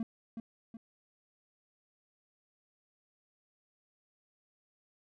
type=tone with echo; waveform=triangle; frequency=227.3 Hz; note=A#3; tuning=43 cents flat; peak=-30 dBFS; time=0-0.03 s; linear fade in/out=2 ms; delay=370 ms; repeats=2; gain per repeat=-6 dB; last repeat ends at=0.77 s; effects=none